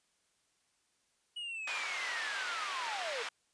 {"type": "linear sweep", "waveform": "triangle", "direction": "down", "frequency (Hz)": [2936, 438.2], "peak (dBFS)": -37, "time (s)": [1.36, 3.23], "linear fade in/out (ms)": 10}
{"type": "band-pass noise", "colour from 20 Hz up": "white", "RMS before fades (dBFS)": -40, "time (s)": [1.67, 3.29], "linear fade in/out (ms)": 5, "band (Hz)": [930, 2600], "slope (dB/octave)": 12}
{"effects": ["white hiss -75 dBFS RMS until 3.53 s", "resampled to 22050 Hz"]}